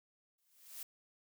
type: noise with exponential growth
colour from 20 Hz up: blue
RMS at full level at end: -43 dBFS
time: 0.38-0.83 s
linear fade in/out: 5 ms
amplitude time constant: 96 ms
effects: none